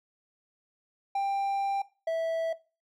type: tone pair in turn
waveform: triangle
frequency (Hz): 791 / 655.2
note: G5 / E5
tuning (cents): +15 / -11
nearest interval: minor third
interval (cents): 326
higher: first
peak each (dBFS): -24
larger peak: neither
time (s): 1.15-1.82 / 2.07-2.53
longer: first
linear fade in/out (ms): 5
effects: noise-tail reverb RT60 0.3 s tail -18 dB re dry